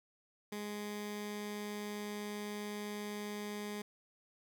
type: tone with notch filter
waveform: 15% pulse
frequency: 207.7 Hz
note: G#3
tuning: in tune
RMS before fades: -42 dBFS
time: 0.52-3.82 s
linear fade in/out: 5 ms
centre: 680 Hz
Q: 1.9
effects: none